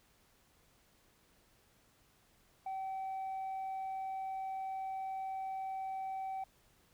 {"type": "tone", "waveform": "sine", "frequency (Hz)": 767, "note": "G5", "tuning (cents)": -38, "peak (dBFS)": -35, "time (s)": [2.66, 6.44], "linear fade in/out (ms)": 5, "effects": ["tanh soft clip ceiling -36 dBFS", "pink hiss -69 dBFS RMS until 6.93 s"]}